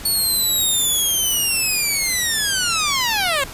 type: linear sweep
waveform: 10% pulse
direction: down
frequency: 4435 to 523 Hz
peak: -9 dBFS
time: 0.05-3.44 s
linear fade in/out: 5 ms
effects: pink hiss -35 dBFS RMS until 3.53 s + resampled to 32000 Hz